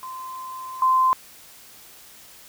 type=tone with level steps; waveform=sine; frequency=1036 Hz; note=C6; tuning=17 cents flat; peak=-32 / -15 dBFS; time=0.03-1.13 s; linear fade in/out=0 ms; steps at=0.82 s; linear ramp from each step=2 ms; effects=white hiss -47 dBFS RMS until 2.48 s